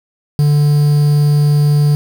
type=tone with quantisation; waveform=triangle; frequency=146.83 Hz; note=D3; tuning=in tune; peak=-6 dBFS; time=0.39-1.95 s; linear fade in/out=0 ms; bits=5; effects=none